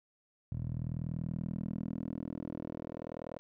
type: tone with band-pass filter sweep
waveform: 10% pulse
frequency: 40.42 Hz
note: E1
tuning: 33 cents flat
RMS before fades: -39 dBFS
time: 0.52-3.39 s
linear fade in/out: 0 ms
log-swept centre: 110 to 530 Hz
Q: 2.1
effects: none

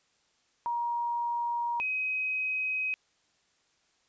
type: tone pair in turn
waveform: sine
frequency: 947 / 2528 Hz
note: A#5 / D#7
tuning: +27 / +27 cents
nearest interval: octave + perfect fourth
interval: 1700 cents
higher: second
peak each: -28 dBFS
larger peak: neither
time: 0.66-1.8 / 1.8-2.94 s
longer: neither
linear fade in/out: 0 ms
effects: white hiss -70 dBFS RMS until 4.08 s + resampled to 16000 Hz

